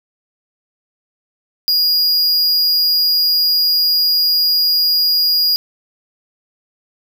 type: tone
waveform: square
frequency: 4866 Hz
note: D#8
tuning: 39 cents flat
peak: -12 dBFS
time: 1.68-5.56 s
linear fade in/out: 0 ms
effects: none